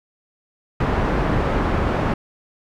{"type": "low-pass noise", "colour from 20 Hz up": "pink", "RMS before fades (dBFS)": -20, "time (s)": [0.8, 2.14], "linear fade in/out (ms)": 5, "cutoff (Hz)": 1400, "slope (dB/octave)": 12, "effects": []}